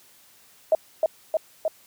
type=tone with echo; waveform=sine; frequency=635 Hz; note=D#5; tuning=35 cents sharp; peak=-14 dBFS; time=0.72-0.75 s; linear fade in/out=2 ms; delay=310 ms; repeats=3; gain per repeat=-2 dB; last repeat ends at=1.68 s; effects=white hiss -55 dBFS RMS until 1.86 s + high-pass 60 Hz 12 dB/octave